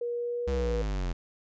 sine tone with pitch glide, 477.5 to 483.9 Hz, A#4 to B4, +42 to -35 cents, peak -29 dBFS, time 0.01-0.82 s, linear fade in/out 5 ms, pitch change +23 cents, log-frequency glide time 0.15-0.59 s
square exponential sweep, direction down, 69.5 to 42.23 Hz, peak -29 dBFS, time 0.47-1.13 s, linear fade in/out 10 ms
effects resampled to 16000 Hz

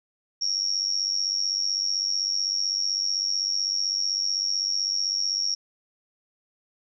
sine tone with amplitude modulation, 5550 Hz, F8, 12 cents flat, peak -19 dBFS, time 0.41-5.55 s, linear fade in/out 10 ms, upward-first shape sine, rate 95.8 Hz, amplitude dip 95%, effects none

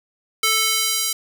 square tone with high-pass filter sweep, 440 Hz, A4, in tune, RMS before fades -20 dBFS, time 0.43-1.13 s, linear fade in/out 5 ms, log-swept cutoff 1900 to 5100 Hz, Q 0.73, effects none

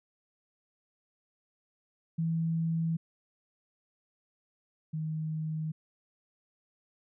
sine tone pair in turn, 163.9 / 156.92 Hz, E3 / D#3, -10 / +15 cents, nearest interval minor second, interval 75 cents, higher first, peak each -27 / -31 dBFS, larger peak first, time 2.18-2.97 / 4.93-5.72 s, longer neither, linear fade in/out 10 ms, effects none

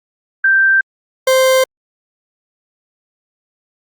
sine / 40% pulse tone pair in turn, 1568 / 522 Hz, G6 / C5, 0 / -4 cents, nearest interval octave + perfect fifth, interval 1904 cents, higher first, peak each -8 dBFS, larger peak neither, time 0.44-0.81 / 1.27-1.64 s, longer neither, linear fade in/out 5 ms, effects Opus 48 kbps

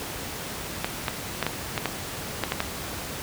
clicks, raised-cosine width 0.3 ms, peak -8 dBFS, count 9, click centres 0.845 / 1.082 / 1.427 / 1.466 / 1.778 / 1.857 / 2.437 / 2.521 / 2.604 s, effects pink hiss -34 dBFS RMS until 3.22 s + high-pass 60 Hz 12 dB/octave

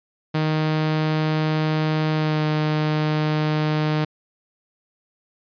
sawtooth tone with pitch glide, 155.56 to 153.33 Hz, D#3 to D#3, 0 to -25 cents, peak -15 dBFS, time 0.34-4.05 s, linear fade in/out 10 ms, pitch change -25 cents, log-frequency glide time 2.14-2.44 s, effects resampled to 11025 Hz

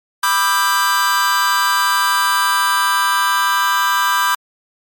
45% pulse chord, E minor seventh, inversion second, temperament just, 988.9 / 1186.7 / 1318.5 / 1582.2 Hz, B5 / D6 / E6 / G6, +2 / +18 / 0 / +16 cents, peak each -18 / -18 / -24 / -18 dBFS, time 0.23-4.35 s, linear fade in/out 5 ms, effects MP3 96 kbps

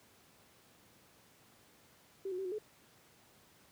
sine tone with pitch steps, 387.8 / 364.2 / 384.9 / 364.2 / 426.2 Hz, G4 / F#4 / G4 / F#4 / G#4, -19 / -27 / -32 / -27 / +45 cents, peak -36 dBFS, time 2.25-2.585 s, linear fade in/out 5 ms, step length 67 ms, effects pink hiss -64 dBFS RMS until 3.71 s + high-pass 100 Hz 12 dB/octave

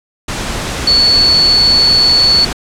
sine tone in noise, 4435 Hz, C#8, in tune, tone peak -6 dBFS, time 0.87-2.45 s, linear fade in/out 5 ms, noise pink, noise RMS -19 dBFS, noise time 0.28-2.53 s, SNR +10 dB, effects low-pass 8000 Hz 12 dB/octave

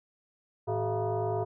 sine tone with frequency modulation, 158.8 Hz, D#3, 36 cents sharp, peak -27 dBFS, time 0.67-1.45 s, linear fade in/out 20 ms, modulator 268 Hz, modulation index 2.6, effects none

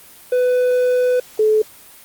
triangle / sine tone pair in turn, 499 / 431.7 Hz, B4 / A4, +18 / -33 cents, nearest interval minor third, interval 251 cents, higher first, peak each -11 dBFS, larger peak neither, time 0.32-1.2 / 1.39-1.62 s, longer first, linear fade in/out 5 ms, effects white hiss -43 dBFS RMS until 2.04 s + Opus 32 kbps

